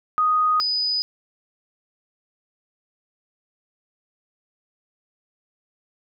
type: tone pair in turn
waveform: sine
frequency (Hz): 1244.5 / 4978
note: D#6 / D#8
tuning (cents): 0 / 0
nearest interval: 2 octaves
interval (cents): 2400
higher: second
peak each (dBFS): -16 / -20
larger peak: first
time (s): 0.18-0.6 / 0.6-1.02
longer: neither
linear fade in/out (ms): 0
effects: none